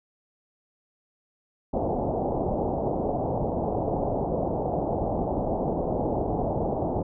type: low-pass noise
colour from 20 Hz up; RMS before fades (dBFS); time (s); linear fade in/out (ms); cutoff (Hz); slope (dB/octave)
white; -27; 1.73-7.03; 10; 800; 48
effects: none